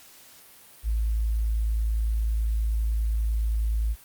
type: tone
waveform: sine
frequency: 54.9 Hz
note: A1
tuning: 3 cents flat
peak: -22 dBFS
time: 0.83-3.96 s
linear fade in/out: 50 ms
effects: white hiss -51 dBFS RMS until 4.04 s + Opus 48 kbps